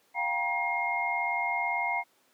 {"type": "tone cluster", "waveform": "sine", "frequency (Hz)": [705, 783, 950, 2134], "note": ["F5", "G5", "A#5", "C7"], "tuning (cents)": [16, -2, 33, 34], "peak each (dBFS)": [-34, -35, -32, -30], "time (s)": [0.14, 2.04], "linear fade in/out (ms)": 50, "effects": ["pink hiss -66 dBFS RMS until 2.33 s", "high-pass 300 Hz 12 dB/octave"]}